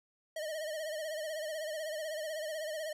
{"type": "tone with vibrato", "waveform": "square", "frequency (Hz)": 622, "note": "D#5", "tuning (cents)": -1, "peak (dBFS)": -37, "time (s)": [0.36, 2.93], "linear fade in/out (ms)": 5, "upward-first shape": "sine", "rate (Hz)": 16, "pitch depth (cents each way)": 73, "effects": ["resampled to 32000 Hz"]}